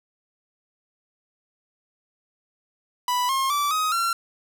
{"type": "tone with pitch steps", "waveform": "45% pulse", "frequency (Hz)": [987.8, 1071, 1161.2, 1259, 1365.1], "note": ["B5", "C6", "D6", "D#6", "F6"], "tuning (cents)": [0, 40, -20, 20, -40], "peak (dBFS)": -21, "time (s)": [3.08, 4.13], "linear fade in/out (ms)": 2, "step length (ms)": 210, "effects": []}